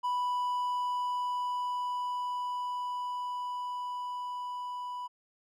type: tone with level ramp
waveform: triangle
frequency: 987.8 Hz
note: B5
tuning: in tune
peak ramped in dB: -26 to -34 dBFS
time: 0.03-5.08 s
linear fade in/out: 20 ms
effects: none